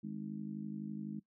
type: harmonic tone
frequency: 51.91 Hz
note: G#1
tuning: in tune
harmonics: 3 / 4 / 5 / 6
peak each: -47 / -41 / -51 / -49 dBFS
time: 0.03-1.2 s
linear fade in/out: 10 ms
effects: noise-tail reverb RT60 0.1 s tail -20 dB re dry